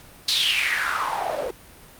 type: noise with band-pass filter sweep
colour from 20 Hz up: white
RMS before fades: -23 dBFS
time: 0.28-1.51 s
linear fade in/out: 5 ms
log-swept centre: 4300 to 460 Hz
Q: 5.6
effects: pink hiss -47 dBFS RMS until 1.99 s + Opus 48 kbps